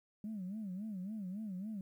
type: tone with vibrato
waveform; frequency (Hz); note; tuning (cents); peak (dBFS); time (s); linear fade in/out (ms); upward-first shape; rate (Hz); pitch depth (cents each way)
sine; 200; G3; +35; -38; 0.24-1.81; 2; sine; 3.6; 180
effects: tanh soft clip ceiling -36 dBFS + 12-bit